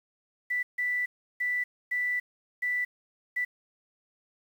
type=tone bursts at uneven times; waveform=sine; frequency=1975.5 Hz; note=B6; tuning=in tune; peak=-26 dBFS; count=6; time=0.5-0.63 / 0.78-1.06 / 1.4-1.64 / 1.91-2.2 / 2.62-2.85 / 3.36-3.45 s; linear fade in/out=10 ms; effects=9-bit